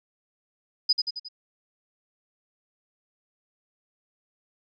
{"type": "tone with echo", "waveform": "sine", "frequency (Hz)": 4978, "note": "D#8", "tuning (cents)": 0, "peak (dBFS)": -16, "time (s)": [0.89, 0.93], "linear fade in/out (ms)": 10, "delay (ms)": 89, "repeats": 4, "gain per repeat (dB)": -5, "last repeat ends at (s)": 1.286, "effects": []}